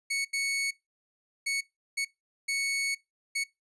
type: tone bursts at uneven times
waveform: sawtooth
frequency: 2217 Hz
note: C#7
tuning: in tune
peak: -24 dBFS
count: 6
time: 0.1-0.25 / 0.33-0.71 / 1.46-1.61 / 1.97-2.05 / 2.48-2.95 / 3.35-3.44 s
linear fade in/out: 10 ms
effects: noise-tail reverb RT60 0.2 s tail -22 dB re dry + resampled to 24000 Hz